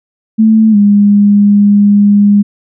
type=tone with pitch glide; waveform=sine; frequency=220 to 204.1 Hz; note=A3 to G#3; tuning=0 to -30 cents; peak=-3 dBFS; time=0.38-2.43 s; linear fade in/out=20 ms; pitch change=-130 cents; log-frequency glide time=0.71-0.76 s; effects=none